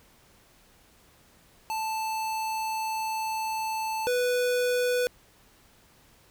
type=tone pair in turn; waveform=square; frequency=880 / 493.9 Hz; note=A5 / B4; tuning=0 / 0 cents; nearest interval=minor seventh; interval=1000 cents; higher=first; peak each=-29 / -24 dBFS; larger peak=second; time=1.7-4.07 / 4.07-5.07 s; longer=first; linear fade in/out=0 ms; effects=pink hiss -59 dBFS RMS until 6.3 s